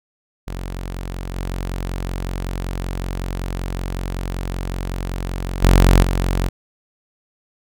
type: tone with level steps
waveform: sawtooth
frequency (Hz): 45.3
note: F#1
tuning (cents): -36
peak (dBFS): -22 / -19 / -5 / -13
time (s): 0.47-6.49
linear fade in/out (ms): 10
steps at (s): 1.35 / 5.62 / 6.02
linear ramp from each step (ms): 20
effects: none